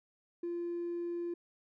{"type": "tone with hard clipping", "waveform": "sine", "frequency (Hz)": 344.9, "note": "F4", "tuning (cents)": -22, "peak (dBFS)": -35, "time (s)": [0.43, 1.34], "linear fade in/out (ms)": 5, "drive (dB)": 1, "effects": []}